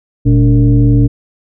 sine tone with frequency modulation, 119.8 Hz, A#2, 48 cents sharp, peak -5 dBFS, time 0.25-1.08 s, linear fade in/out 20 ms, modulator 168 Hz, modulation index 1, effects none

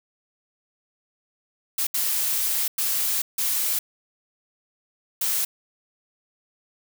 blue noise bursts at uneven times, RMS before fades -24 dBFS, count 5, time 1.78-1.87 / 1.94-2.68 / 2.78-3.22 / 3.38-3.79 / 5.21-5.45 s, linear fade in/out 5 ms, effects none

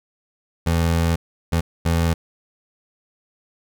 25% pulse tone bursts at uneven times, 83.3 Hz, E2, 19 cents sharp, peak -13 dBFS, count 3, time 0.66-1.16 / 1.52-1.61 / 1.85-2.14 s, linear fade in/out 10 ms, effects none

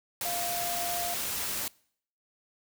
sine tone in noise, 698.5 Hz, F5, in tune, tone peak -33 dBFS, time 0.25-1.14 s, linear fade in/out 2 ms, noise white, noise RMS -33 dBFS, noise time 0.21-1.68 s, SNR -3 dB, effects noise-tail reverb RT60 0.6 s tail -24 dB re dry

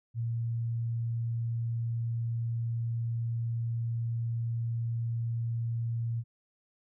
sine tone, 116.1 Hz, A#2, 7 cents flat, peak -29 dBFS, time 0.14-6.24 s, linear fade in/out 50 ms, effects none

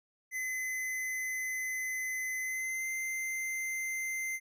square tone with pitch glide, 2035 to 2079 Hz, C7 to C7, -49 to -12 cents, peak -34 dBFS, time 0.31-4.4 s, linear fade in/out 50 ms, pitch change +37 cents, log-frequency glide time 2.41-2.88 s, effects none

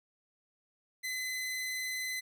sawtooth tone, 2028 Hz, B6, 45 cents sharp, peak -31 dBFS, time 1.03-2.21 s, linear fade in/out 20 ms, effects none

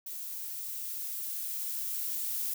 violet noise with level ramp, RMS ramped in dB -40 to -33 dBFS, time 0.06-2.54 s, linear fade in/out 5 ms, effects none

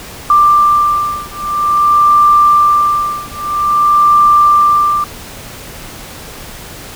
sine beating tone pair, 1183 / 1183.5 Hz, D6 / D6, +12 / +13 cents, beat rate 0.5 Hz, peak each -10 dBFS, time 0.3-5.04 s, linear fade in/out 2 ms, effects pink hiss -30 dBFS RMS until 6.95 s

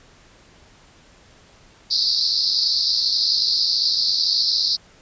white band-pass noise, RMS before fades -20 dBFS, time 1.9-4.77 s, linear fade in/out 20 ms, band 4100 to 5100 Hz, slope 96 dB/octave, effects pink hiss -51 dBFS RMS until 5.01 s + resampled to 16000 Hz

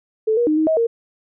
sine tone with pitch steps, 437.5 / 477.1 / 307.2 / 314.4 / 637 / 462.7 Hz, A4 / A#4 / D#4 / D#4 / D#5 / A#4, -10 / +40 / -22 / +18 / +41 / -13 cents, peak -14 dBFS, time 0.27-0.87 s, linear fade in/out 10 ms, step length 100 ms, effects none

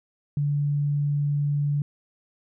sine tone, 144.8 Hz, D3, 24 cents flat, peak -21 dBFS, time 0.37-1.82 s, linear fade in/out 2 ms, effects none

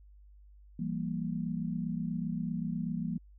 sine chord, E diminished, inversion none, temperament equal with one note detuned, 168.18 / 196 / 233.1 Hz, E3 / G3 / Bb3, +35 / 0 / 0 cents, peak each -35 / -37 / -36 dBFS, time 0.79-3.18 s, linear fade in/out 5 ms, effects added 50 Hz sine -53 dBFS peak until 3.38 s

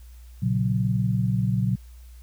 sine chord, F# major, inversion first, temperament equal with one note detuned, 118.03 / 138.59 / 185 Hz, A#2 / C#3 / F#3, +22 / 0 / 0 cents, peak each -23 / -27 / -25 dBFS, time 0.42-1.76 s, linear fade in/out 10 ms, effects added 60 Hz sine -42 dBFS peak until 2.22 s + white hiss -59 dBFS RMS until 2.22 s

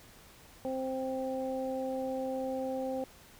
harmonic tone, 262.2 Hz, C4, 4 cents sharp, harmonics 1 / 2 / 3, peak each -37 / -34 / -41 dBFS, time 0.65-3.04 s, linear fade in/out 0 ms, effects pink hiss -56 dBFS RMS until 3.39 s

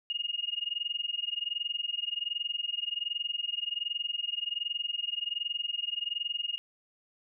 sine tone with amplitude modulation, 2854 Hz, F7, 37 cents sharp, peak -27 dBFS, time 0.1-6.58 s, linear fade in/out 0 ms, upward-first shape sine, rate 21.3 Hz, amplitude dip 95%, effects none

